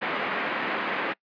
white band-pass noise, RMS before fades -29 dBFS, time 0.01-1.14 s, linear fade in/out 20 ms, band 190 to 2300 Hz, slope 24 dB/octave, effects noise-tail reverb RT60 0.1 s tail -24 dB re dry + resampled to 11025 Hz

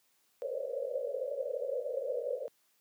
white band-pass noise, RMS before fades -36 dBFS, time 0.42-2.48 s, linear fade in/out 0 ms, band 470 to 580 Hz, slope 96 dB/octave, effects white hiss -72 dBFS RMS until 2.8 s + high-pass 150 Hz 12 dB/octave

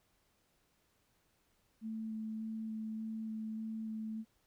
sine tone with vibrato, 220 Hz, A3, in tune, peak -38 dBFS, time 1.81-4.25 s, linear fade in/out 50 ms, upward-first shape square, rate 1.7 Hz, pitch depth 8 cents each way, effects pink hiss -75 dBFS RMS until 4.46 s

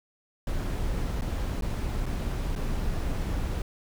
brown noise with dropouts, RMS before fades -29 dBFS, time 0.47-3.62 s, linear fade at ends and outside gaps 2 ms, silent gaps 1.211-1.219 / 1.61-1.622 / 2.058-2.063 / 2.553-2.56 s, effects none

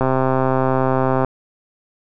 click train, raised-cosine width 1 ms, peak -4 dBFS, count 163, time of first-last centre 0.01-1.247 s, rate 131 Hz, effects none

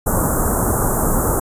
pink band-stop noise, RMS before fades -17 dBFS, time 0.06-1.4 s, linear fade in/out 10 ms, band 1400 to 7400 Hz, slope 48 dB/octave, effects resampled to 32000 Hz

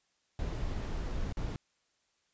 brown noise with dropouts, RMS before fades -35 dBFS, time 0.39-1.56 s, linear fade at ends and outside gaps 1 ms, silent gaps 1.325-1.37 s, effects white hiss -75 dBFS RMS until 2.33 s + resampled to 16000 Hz

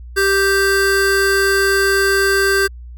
square tone pair together, 392 / 1568 Hz, G4 / G6, 0 / 0 cents, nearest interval 2 octaves, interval 2400 cents, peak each -16 dBFS, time 0.16-2.68 s, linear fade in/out 20 ms, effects added 60 Hz sine -31 dBFS peak until 2.97 s

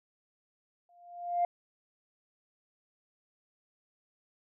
sine tone with exponential growth, 700 Hz, F5, 4 cents sharp, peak -22 dBFS, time 0.89-1.45 s, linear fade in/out 2 ms, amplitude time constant 120 ms, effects tanh soft clip ceiling -20 dBFS

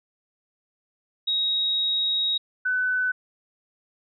sine tone pair in turn, 3789 / 1503.7 Hz, A#7 / F#6, +27 / +28 cents, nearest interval octave + major third, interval 1599 cents, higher first, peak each -21 dBFS, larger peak neither, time 1.27-2.38 / 2.65-3.12 s, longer first, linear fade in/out 10 ms, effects none

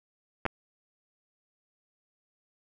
clicks, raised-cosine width 0.5 ms, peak -13 dBFS, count 2, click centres 0.454 / 0.463 s, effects none

